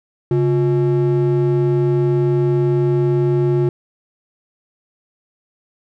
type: ring-modulated tone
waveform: triangle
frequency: 246.9 Hz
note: B3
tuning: in tune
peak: -8 dBFS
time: 0.31-3.69 s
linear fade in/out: 2 ms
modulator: 109 Hz
effects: none